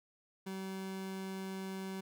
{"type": "tone", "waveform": "30% pulse", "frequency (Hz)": 191, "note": "G3", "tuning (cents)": -45, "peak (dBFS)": -37, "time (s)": [0.46, 2.01], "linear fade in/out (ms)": 10, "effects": []}